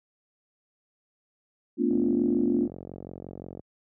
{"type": "chord", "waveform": "sine", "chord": "B half-diminished seventh", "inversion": "third", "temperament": "equal with one note detuned", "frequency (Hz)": [220, 246.9, 289.3, 349.2], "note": ["A3", "B3", "D4", "F4"], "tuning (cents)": [0, 0, -26, 0], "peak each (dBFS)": [-29, -26, -27, -27], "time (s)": [1.77, 2.69], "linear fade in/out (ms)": 50}
{"type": "click train", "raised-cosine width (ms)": 2, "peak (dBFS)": -26, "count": 78, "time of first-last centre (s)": [1.91, 3.595], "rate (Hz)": 45.7}
{"effects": ["high-pass 80 Hz 12 dB/octave"]}